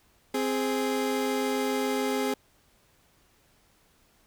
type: tone pair together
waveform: 30% pulse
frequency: 261.6 / 415.9 Hz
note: C4 / G#4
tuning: 0 / +2 cents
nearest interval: minor sixth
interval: 802 cents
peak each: -26 dBFS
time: 0.34-2.34 s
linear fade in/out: 5 ms
effects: pink hiss -64 dBFS RMS until 4.26 s